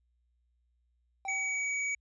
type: tone with exponential decay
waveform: triangle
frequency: 777 Hz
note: G5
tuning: 16 cents flat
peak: -34 dBFS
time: 1.25-1.85 s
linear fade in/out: 1 ms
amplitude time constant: 130 ms
type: tone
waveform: square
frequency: 2266 Hz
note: C#7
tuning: 37 cents sharp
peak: -31 dBFS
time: 1.28-1.95 s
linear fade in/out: 5 ms
effects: added 60 Hz sine -70 dBFS peak until 2 s + resampled to 22050 Hz